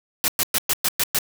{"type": "noise bursts", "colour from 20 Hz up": "white", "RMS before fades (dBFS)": -20, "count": 7, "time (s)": [0.24, 1.187], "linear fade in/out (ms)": 0, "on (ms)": 41, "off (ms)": 110, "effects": []}